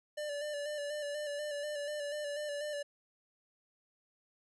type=tone with vibrato; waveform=square; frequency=587.3 Hz; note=D5; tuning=in tune; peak=-37 dBFS; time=0.17-2.83 s; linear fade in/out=10 ms; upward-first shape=square; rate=4.1 Hz; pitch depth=31 cents each way; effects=resampled to 24000 Hz